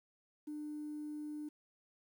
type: tone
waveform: triangle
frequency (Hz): 300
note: D4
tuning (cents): +37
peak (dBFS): -37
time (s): 0.47-1.49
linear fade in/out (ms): 10
effects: tanh soft clip ceiling -38 dBFS + 11-bit